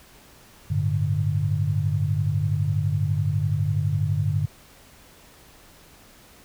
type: chord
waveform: sine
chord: G suspended second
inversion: none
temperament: equal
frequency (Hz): 98 / 110 / 146.83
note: G2 / A2 / D3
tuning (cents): 0 / 0 / 0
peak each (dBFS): -24 / -27 / -24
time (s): 0.7-4.46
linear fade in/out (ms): 10
effects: pink hiss -51 dBFS RMS until 6.44 s